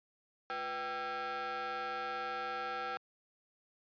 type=ring-modulated tone; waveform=30% pulse; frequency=282.3 Hz; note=C#4; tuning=32 cents sharp; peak=-31 dBFS; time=0.5-2.97 s; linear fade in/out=0 ms; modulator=1060 Hz; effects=high-pass 150 Hz 12 dB/octave + resampled to 11025 Hz